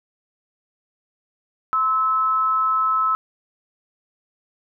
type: tone pair together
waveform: sine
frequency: 1040 / 1300.1 Hz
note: C6 / E6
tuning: -11 / -24 cents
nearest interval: major third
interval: 387 cents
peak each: -26 / -17 dBFS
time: 1.73-3.15 s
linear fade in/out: 0 ms
effects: none